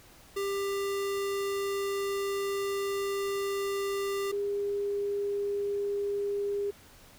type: tone pair in turn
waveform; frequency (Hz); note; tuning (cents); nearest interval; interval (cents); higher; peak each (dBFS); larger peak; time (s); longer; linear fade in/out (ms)
square / sine; 396.7 / 404.6; G4 / G#4; +21 / -45; unison; 34; second; -30 / -28; second; 0.36-4.32 / 4.32-6.71; first; 10
effects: pink hiss -55 dBFS RMS until 7.18 s